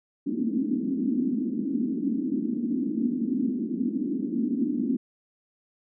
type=band-pass noise; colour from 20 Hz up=white; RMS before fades=-27 dBFS; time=0.26-4.97 s; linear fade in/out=10 ms; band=220 to 290 Hz; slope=48 dB/octave; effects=none